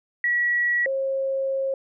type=tone pair in turn; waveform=sine; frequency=1928 / 538.5 Hz; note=B6 / C5; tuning=-42 / +50 cents; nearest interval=octave + minor seventh; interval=2208 cents; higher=first; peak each=-19 / -22 dBFS; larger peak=first; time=0.24-0.86 / 0.86-1.74 s; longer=second; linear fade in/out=2 ms; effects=none